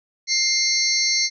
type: tone cluster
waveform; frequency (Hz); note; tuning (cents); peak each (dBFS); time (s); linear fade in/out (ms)
sine; 2108 / 4170 / 4490 / 5570 / 6190; C7 / C8 / C#8 / F8 / G8; +12 / -7 / +21 / -5 / -23; -24; 0.27-1.3; 50
effects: none